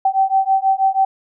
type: beating tone pair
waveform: sine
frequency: 769 / 775.2 Hz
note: G5 / G5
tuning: -33 / -20 cents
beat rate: 6.2 Hz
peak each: -16 dBFS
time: 0.05-1.05 s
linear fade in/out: 5 ms
effects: none